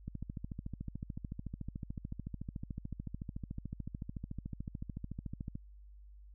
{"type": "click train", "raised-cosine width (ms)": 5, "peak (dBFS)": -28, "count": 76, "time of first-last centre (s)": [0.08, 5.554], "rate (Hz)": 13.7, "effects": ["added 50 Hz sine -52 dBFS peak until 6.34 s"]}